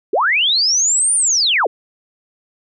sine linear two-way sweep, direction up then down, 329.6 to 9397 to 329.6 Hz, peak -12 dBFS, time 0.13-1.67 s, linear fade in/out 5 ms, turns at 1.15 s, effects none

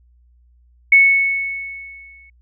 sine tone with exponential decay, 2208 Hz, C#7, 7 cents flat, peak -5 dBFS, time 0.92-2.3 s, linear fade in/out 5 ms, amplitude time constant 300 ms, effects added 60 Hz sine -50 dBFS peak until 2.41 s

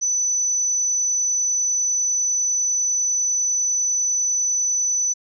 sine tone, 5990 Hz, F#8, 20 cents sharp, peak -18 dBFS, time 0.01-5.14 s, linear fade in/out 20 ms, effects none

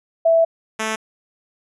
sine / 5% pulse tone pair in turn, 659.3 / 219.4 Hz, E5 / A3, 0 / -5 cents, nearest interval octave + perfect fifth, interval 1905 cents, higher first, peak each -11 / -10 dBFS, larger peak second, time 0.25-0.45 / 0.79-0.96 s, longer first, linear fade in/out 10 ms, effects resampled to 24000 Hz

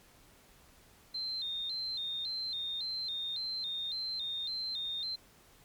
sine tone with vibrato, 3882 Hz, B7, 31 cents flat, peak -34 dBFS, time 1.14-5.16 s, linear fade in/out 10 ms, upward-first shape square, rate 1.8 Hz, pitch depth 100 cents each way, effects pink hiss -61 dBFS RMS until 5.64 s + MP3 96 kbps

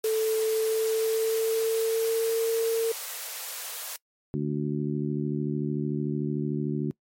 sine tone with pitch glide, 440 to 454.2 Hz, A4 to A#4, 0 to -45 cents, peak -22 dBFS, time 0.04-2.92 s, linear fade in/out 5 ms, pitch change +55 cents, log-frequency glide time 0.42-2.45 s
white high-pass noise, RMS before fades -36 dBFS, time 0.04-3.96 s, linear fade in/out 0 ms, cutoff 430 Hz, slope 96 dB/octave
harmonic tone, 73.42 Hz, D2, in tune, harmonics 2 / 3 / 4 / 5, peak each -29 / -31 / -32 / -33 dBFS, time 4.34-6.91 s, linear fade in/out 0 ms
effects noise-tail reverb RT60 0.1 s tail -23 dB re dry + MP3 64 kbps

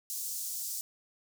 pink high-pass noise, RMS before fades -37 dBFS, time 0.1-0.81 s, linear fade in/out 0 ms, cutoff 5800 Hz, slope 24 dB/octave, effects none

